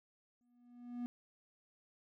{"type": "tone with exponential growth", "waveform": "triangle", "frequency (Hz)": 242.6, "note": "B3", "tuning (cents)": -31, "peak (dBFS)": -34, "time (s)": [0.41, 1.06], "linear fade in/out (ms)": 0, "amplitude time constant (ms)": 140, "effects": []}